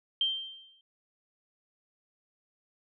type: tone with exponential decay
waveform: sine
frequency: 3147 Hz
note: G7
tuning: 6 cents sharp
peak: -23 dBFS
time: 0.21-0.81 s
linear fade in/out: 2 ms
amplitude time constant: 130 ms
effects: none